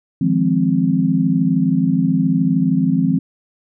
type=chord; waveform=sine; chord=F minor seventh; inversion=third; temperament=equal; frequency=155.56 / 174.61 / 207.7 / 261.6 Hz; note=Eb3 / F3 / Ab3 / C4; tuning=0 / 0 / 0 / 0 cents; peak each=-21 / -17 / -21 / -17 dBFS; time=0.21-3.19 s; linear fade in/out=5 ms; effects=none